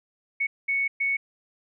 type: tone bursts at uneven times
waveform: sine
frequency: 2217 Hz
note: C#7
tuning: in tune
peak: -22 dBFS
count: 3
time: 0.4-0.47 / 0.68-0.88 / 1-1.17 s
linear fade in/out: 10 ms
effects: none